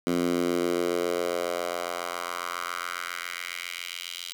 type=tone with high-pass filter sweep; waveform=10% pulse; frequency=87.31 Hz; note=F2; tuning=in tune; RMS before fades=-30 dBFS; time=0.07-4.33 s; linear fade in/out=0 ms; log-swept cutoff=230 to 3400 Hz; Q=2.2; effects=none